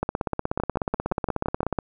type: two click trains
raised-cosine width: 1 ms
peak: -10 / -12 dBFS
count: 30 / 7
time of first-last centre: 0.03-1.788 / 0.6-1.631 s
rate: 16.5 / 5.82 Hz
effects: none